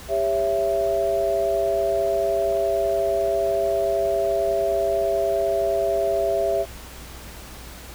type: chord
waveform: sine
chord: C# diminished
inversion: second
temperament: just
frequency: 399.1 / 554.4 / 665.2 Hz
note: G4 / C#5 / E5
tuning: +31 / 0 / +16 cents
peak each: -25 / -26 / -21 dBFS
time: 0.08-6.66 s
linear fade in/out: 50 ms
effects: added 60 Hz sine -41 dBFS peak until 7.94 s + pink hiss -41 dBFS RMS until 7.94 s